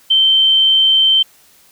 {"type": "tone", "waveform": "sine", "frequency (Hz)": 3111, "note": "G7", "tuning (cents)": -14, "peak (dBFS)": -8, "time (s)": [0.1, 1.23], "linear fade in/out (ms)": 10, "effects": ["white hiss -49 dBFS RMS until 1.71 s"]}